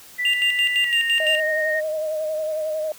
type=tone with pitch glide; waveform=sine; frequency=1975.5 to 1853.9 Hz; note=B6 to A#6; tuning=0 to -10 cents; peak=-21 dBFS; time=0.18-1.81 s; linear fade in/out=20 ms; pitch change=-110 cents; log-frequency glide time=0.83-0.98 s
type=tone with tremolo; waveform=triangle; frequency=2794 Hz; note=F7; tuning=in tune; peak=-15 dBFS; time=0.25-1.4 s; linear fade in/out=2 ms; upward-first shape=square; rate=5.9 Hz; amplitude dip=70%
type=tone with vibrato; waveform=sine; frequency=622.3 Hz; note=D#5; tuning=in tune; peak=-22 dBFS; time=1.2-2.92 s; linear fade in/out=2 ms; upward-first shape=sine; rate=11 Hz; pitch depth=33 cents each way
effects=tanh soft clip ceiling -7 dBFS + white hiss -45 dBFS RMS until 2.98 s